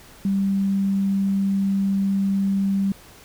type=tone; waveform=sine; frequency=196 Hz; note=G3; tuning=in tune; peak=-18 dBFS; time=0.25-2.92 s; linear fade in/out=2 ms; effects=pink hiss -47 dBFS RMS until 3.24 s